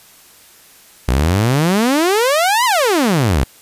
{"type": "exponential two-way sweep", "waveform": "sawtooth", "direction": "up then down", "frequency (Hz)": [58.27, 1042, 58.27], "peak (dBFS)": -8, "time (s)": [1.08, 3.44], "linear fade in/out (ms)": 5, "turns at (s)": 2.65, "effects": ["white hiss -45 dBFS RMS until 3.61 s", "resampled to 32000 Hz"]}